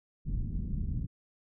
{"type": "low-pass noise", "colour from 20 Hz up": "pink", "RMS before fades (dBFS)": -33, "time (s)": [0.25, 1.07], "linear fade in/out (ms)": 20, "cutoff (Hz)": 200, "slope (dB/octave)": 24, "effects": []}